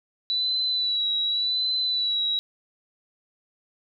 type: tone with vibrato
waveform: sine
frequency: 3951 Hz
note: B7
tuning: in tune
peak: -22 dBFS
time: 0.3-2.39 s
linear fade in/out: 0 ms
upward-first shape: sine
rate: 0.88 Hz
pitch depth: 39 cents each way
effects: none